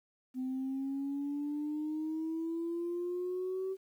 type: exponential sweep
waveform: sine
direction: up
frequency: 255.2 to 384 Hz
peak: -32 dBFS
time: 0.34-3.77 s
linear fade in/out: 50 ms
effects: tanh soft clip ceiling -30 dBFS + 11-bit